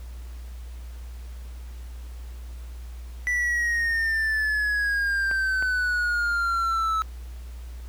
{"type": "exponential sweep", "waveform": "triangle", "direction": "down", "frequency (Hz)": [1975.5, 1299], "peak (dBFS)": -20, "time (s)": [3.27, 7.02], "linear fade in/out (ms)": 0}
{"type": "clicks", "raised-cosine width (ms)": 0.5, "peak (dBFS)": -20, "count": 2, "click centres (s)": [5.313, 5.625]}
{"effects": ["added 60 Hz sine -35 dBFS peak until 7.88 s", "pink hiss -53 dBFS RMS until 7.88 s"]}